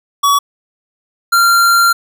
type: tone pair in turn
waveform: square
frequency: 1132 / 1381.6 Hz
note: C#6 / F6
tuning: +36 / -19 cents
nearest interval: minor third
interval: 345 cents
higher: second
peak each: -9 / -8 dBFS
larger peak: second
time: 0.23-0.39 / 1.32-1.93 s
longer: second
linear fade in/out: 10 ms
effects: none